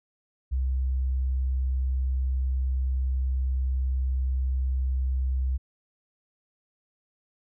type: tone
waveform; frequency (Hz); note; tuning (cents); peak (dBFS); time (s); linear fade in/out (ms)
sine; 64.9; C2; -13; -23; 0.51-5.58; 20
effects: none